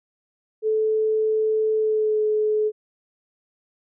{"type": "tone with pitch glide", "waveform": "sine", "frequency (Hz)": [435.4, 427.7], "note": ["A4", "A4"], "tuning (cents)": [-18, -49], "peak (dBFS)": -18, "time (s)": [0.62, 2.72], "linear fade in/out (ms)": 50, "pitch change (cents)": -31, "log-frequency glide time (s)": [1.76, 2.22], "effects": []}